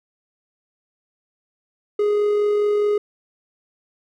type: tone with amplitude modulation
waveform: triangle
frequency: 415.3 Hz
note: G#4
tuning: in tune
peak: -13 dBFS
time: 1.99-2.98 s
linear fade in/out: 5 ms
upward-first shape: sine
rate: 44.8 Hz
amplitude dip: 25%
effects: none